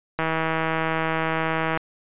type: click train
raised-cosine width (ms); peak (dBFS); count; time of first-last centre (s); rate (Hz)
0.5; -9; 256; 0.19-1.774; 161
effects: resampled to 8000 Hz